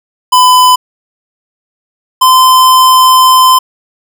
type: tone pair in turn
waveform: square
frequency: 1006 / 1028.9 Hz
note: B5 / C6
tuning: +32 / -29 cents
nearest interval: unison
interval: 39 cents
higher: second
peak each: -3 dBFS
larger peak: neither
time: 0.32-0.76 / 2.21-3.59 s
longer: second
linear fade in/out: 10 ms
effects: none